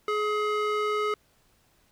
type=tone with band-pass filter; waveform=square; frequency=422 Hz; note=G#4; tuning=28 cents sharp; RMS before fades=-27 dBFS; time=0.08-1.14 s; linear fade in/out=2 ms; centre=1200 Hz; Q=0.96; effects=pink hiss -65 dBFS RMS until 1.91 s